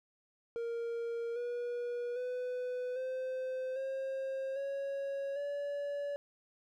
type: tone with pitch steps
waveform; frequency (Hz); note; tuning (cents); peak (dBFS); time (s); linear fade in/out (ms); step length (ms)
triangle; 466.2 / 482.4 / 499.1 / 516.4 / 534.3 / 552.8 / 572; A#4 / B4 / B4 / C5 / C5 / C#5 / D5; 0 / -41 / +18 / -23 / +36 / -5 / -46; -33; 0.56-6.16; 0; 800
effects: none